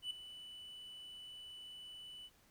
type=tone with ADSR envelope; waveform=triangle; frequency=2979 Hz; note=F#7; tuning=11 cents sharp; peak=-35 dBFS; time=0.02-2.3 s; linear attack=86 ms; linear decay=5 ms; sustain=-13 dB; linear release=46 ms; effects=pink hiss -69 dBFS RMS until 2.5 s